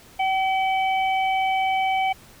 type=harmonic tone; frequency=764 Hz; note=G5; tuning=45 cents flat; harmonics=1 / 3 / 4; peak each=-20 / -27 / -34 dBFS; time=0.19-2.13 s; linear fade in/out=10 ms; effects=pink hiss -49 dBFS RMS until 2.4 s